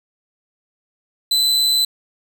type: tone with amplitude modulation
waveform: 40% pulse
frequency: 4022 Hz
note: B7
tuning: 31 cents sharp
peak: -11 dBFS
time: 1.31-1.85 s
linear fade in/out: 5 ms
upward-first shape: sine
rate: 146 Hz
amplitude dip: 40%
effects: none

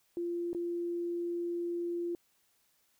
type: tone with dropouts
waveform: sine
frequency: 345.2 Hz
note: F4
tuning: 20 cents flat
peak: -32 dBFS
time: 0.17-2.15 s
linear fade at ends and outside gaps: 1 ms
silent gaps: 0.531-0.548 s
effects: white hiss -72 dBFS RMS until 2.99 s

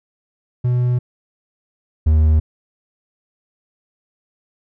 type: tone pair in turn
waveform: triangle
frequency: 123.47 / 77.78 Hz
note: B2 / D#2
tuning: 0 / 0 cents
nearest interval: minor sixth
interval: 800 cents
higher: first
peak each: -12 / -8 dBFS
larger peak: second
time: 0.64-0.99 / 2.06-2.4 s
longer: first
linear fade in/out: 10 ms
effects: none

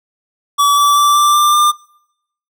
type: tone with pitch steps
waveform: square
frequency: 1146 / 1156 / 1166 / 1176.2 / 1186.4 / 1196.7 Hz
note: D6 / D6 / D6 / D6 / D6 / D6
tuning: -43 / -28 / -13 / +2 / +17 / +32 cents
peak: -9 dBFS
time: 0.58-1.72 s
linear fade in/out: 20 ms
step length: 190 ms
effects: noise-tail reverb RT60 0.8 s tail -25 dB re dry

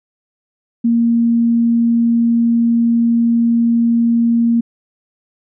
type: tone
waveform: sine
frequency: 233.1 Hz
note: A#3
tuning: in tune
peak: -10 dBFS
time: 0.84-4.61 s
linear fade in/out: 10 ms
effects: none

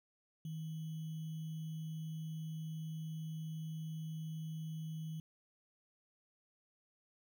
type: tone with sample-and-hold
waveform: sine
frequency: 158.7 Hz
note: D#3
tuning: 35 cents sharp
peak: -40 dBFS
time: 0.45-5.2 s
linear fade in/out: 2 ms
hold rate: 3150 Hz
effects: none

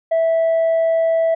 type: tone with tanh clipping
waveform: sine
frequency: 656 Hz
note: E5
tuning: 9 cents flat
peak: -14 dBFS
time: 0.11-1.35 s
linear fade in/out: 10 ms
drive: 1 dB
effects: none

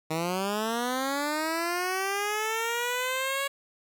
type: linear sweep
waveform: 10% pulse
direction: up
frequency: 155.56 to 559 Hz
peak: -19 dBFS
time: 0.1-3.48 s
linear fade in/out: 10 ms
effects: none

